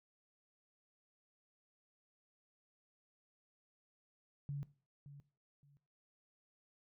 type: tone with echo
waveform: sine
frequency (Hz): 142.2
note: C#3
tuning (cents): +45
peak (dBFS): -38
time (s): 4.49-4.63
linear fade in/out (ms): 0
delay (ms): 570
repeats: 2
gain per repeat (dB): -13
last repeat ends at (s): 5.77
effects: noise-tail reverb RT60 0.4 s tail -19 dB re dry